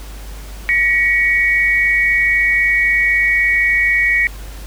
sine tone pair together, 1913.1 / 2237 Hz, A#6 / C#7, +44 / +15 cents, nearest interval minor third, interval 271 cents, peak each -14 dBFS, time 0.69-4.27 s, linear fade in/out 0 ms, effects added 50 Hz sine -29 dBFS peak until 4.66 s + pink hiss -38 dBFS RMS until 4.66 s

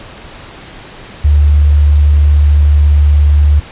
sine tone, 73.42 Hz, D2, in tune, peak -4 dBFS, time 1.24-3.6 s, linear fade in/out 10 ms, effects pink hiss -32 dBFS RMS until 3.71 s + resampled to 8000 Hz

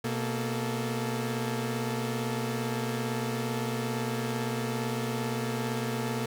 sawtooth tone cluster, 124.6 / 231.5 / 434.9 Hz, B2 / A#3 / A4, +16 / -12 / -20 cents, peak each -29 / -29 / -32 dBFS, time 0.04-6.26 s, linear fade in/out 5 ms, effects none

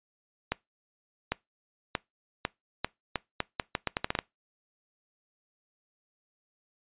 accelerating click train, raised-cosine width 0.3 ms, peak -11 dBFS, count 15, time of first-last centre 0.52-4.189 s, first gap 800 ms, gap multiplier 0.79, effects noise-tail reverb RT60 0.2 s tail -23 dB re dry + resampled to 8000 Hz

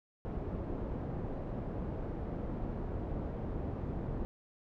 pink low-pass noise, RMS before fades -38 dBFS, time 0.25-4.25 s, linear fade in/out 0 ms, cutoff 560 Hz, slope 12 dB/octave, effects none

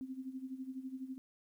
sine tone with tremolo, 261.6 Hz, C4, in tune, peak -38 dBFS, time 0.01-1.18 s, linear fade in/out 0 ms, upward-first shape sine, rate 12 Hz, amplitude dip 75%, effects 12-bit

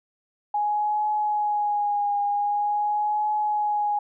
sine tone with vibrato, 830.6 Hz, G#5, in tune, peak -21 dBFS, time 0.54-3.99 s, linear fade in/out 5 ms, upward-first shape triangle, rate 0.45 Hz, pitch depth 34 cents each way, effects none

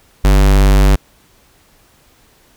square tone, 49 Hz, G1, in tune, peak -7 dBFS, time 0.24-0.96 s, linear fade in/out 10 ms, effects pink hiss -51 dBFS RMS until 2.56 s

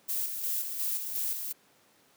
violet noise with tremolo, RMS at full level -31 dBFS, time 0.08-1.53 s, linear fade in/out 20 ms, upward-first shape square, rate 2.8 Hz, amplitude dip 45%, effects pink hiss -63 dBFS RMS until 2.16 s + high-pass 200 Hz 12 dB/octave

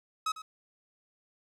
45% pulse tone with echo, 1276 Hz, D#6, 43 cents sharp, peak -28 dBFS, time 0.26-0.32 s, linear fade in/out 5 ms, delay 100 ms, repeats 1, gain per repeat -14 dB, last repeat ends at 0.42 s, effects low-pass 9000 Hz 12 dB/octave + 11-bit

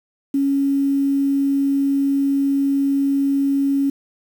sine tone with quantisation, 277.2 Hz, C#4, in tune, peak -15 dBFS, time 0.34-3.9 s, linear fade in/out 5 ms, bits 7, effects none

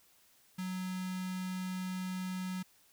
square tone with notch filter, 185 Hz, F#3, in tune, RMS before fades -38 dBFS, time 0.58-2.63 s, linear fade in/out 10 ms, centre 530 Hz, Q 0.89, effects white hiss -66 dBFS RMS until 2.92 s

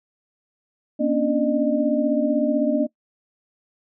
sine tone cluster, 238.8 / 276.8 / 292.7 / 607 Hz, A#3 / C#4 / D4 / D#5, +42 / -2 / -6 / -43 cents, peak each -23 dBFS, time 0.99-2.87 s, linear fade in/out 20 ms, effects noise-tail reverb RT60 0.1 s tail -20 dB re dry

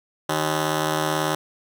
10% pulse ring-modulated tone, 233.1 Hz, A#3, in tune, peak -10 dBFS, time 0.29-1.35 s, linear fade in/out 5 ms, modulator 77.4 Hz, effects none

